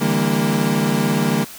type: chord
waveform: 35% pulse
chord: E half-diminished seventh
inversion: third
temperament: equal with one note detuned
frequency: 146.83 / 164.81 / 200.5 / 233.1 Hz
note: D3 / E3 / G3 / Bb3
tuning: 0 / 0 / +39 / 0 cents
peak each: -21 / -22 / -19 / -19 dBFS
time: 0-1.45 s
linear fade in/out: 20 ms
effects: white hiss -37 dBFS RMS until 1.58 s

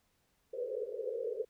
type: band-pass noise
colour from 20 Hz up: pink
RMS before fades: -38 dBFS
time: 0.53-1.45 s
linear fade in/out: 10 ms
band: 420 to 520 Hz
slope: 96 dB/octave
effects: pink hiss -75 dBFS RMS until 1.49 s

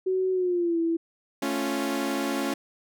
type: tone with pitch glide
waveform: sine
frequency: 374.4 to 331.6 Hz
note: F#4 to E4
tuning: +20 to +10 cents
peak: -22 dBFS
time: 0.06-0.97 s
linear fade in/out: 10 ms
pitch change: -210 cents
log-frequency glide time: 0.32-0.79 s
type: chord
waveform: sawtooth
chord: A augmented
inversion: none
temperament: equal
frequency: 220 / 277.2 / 349.2 Hz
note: A3 / C#4 / E#4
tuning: 0 / 0 / 0 cents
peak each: -29 / -24 / -28 dBFS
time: 1.42-2.54 s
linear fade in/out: 5 ms
effects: none

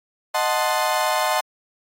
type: chord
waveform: 35% pulse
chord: D# diminished seventh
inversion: none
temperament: equal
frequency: 622.3 / 740 / 880 / 1046.5 Hz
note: D#5 / F#5 / A5 / C6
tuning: 0 / 0 / 0 / 0 cents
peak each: -23 dBFS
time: 0.34-1.41 s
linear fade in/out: 10 ms
effects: AAC 48 kbps

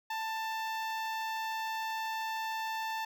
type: tone with notch filter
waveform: sawtooth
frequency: 887 Hz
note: A5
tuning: 14 cents sharp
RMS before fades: -36 dBFS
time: 0.1-3.05 s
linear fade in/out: 5 ms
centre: 9500 Hz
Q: 0.64
effects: none

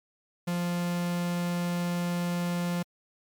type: tone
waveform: 45% pulse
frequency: 174.61 Hz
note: F3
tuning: in tune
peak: -27 dBFS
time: 0.47-2.83 s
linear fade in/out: 10 ms
effects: MP3 96 kbps

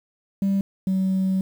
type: tone pair in turn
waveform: sine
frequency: 196 / 189.54 Hz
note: G3 / F#3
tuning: 0 / +42 cents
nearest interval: minor second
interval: 58 cents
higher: first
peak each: -16 / -17 dBFS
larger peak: first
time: 0.42-0.61 / 0.87-1.41 s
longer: second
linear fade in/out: 2 ms
effects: tanh soft clip ceiling -17 dBFS + 8-bit

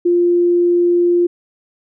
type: tone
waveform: sine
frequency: 349.2 Hz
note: F4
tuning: in tune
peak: -10 dBFS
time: 0.05-1.27 s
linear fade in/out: 10 ms
effects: none

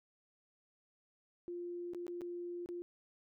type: tone with dropouts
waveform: sine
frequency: 349.6 Hz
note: F4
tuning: 2 cents sharp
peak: -40 dBFS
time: 1.48-2.82 s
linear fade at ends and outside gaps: 0 ms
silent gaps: 1.935-1.947 / 2.067-2.08 / 2.21-2.217 / 2.66-2.689 s
effects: none

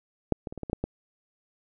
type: clicks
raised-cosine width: 2 ms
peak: -8 / -20 / -25 / -24 / -20 / -20 / -11 / -15 dBFS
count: 8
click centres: 0.323 / 0.472 / 0.525 / 0.577 / 0.633 / 0.698 / 0.731 / 0.84 s
effects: none

